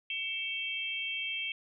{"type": "tone cluster", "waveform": "sine", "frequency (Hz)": [2251, 2660, 3184], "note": ["C#7", "E7", "G7"], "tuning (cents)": [26, 15, 26], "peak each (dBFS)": [-39, -36, -37], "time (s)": [0.1, 1.52], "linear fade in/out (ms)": 2, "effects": []}